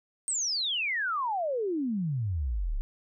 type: exponential sweep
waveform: sine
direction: down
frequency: 8590 to 30.87 Hz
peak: -27 dBFS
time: 0.28-2.81 s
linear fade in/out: 0 ms
effects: none